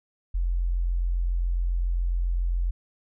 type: tone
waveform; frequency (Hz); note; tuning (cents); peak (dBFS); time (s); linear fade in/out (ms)
sine; 43.65; F1; 0; -22; 0.34-2.71; 10
effects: none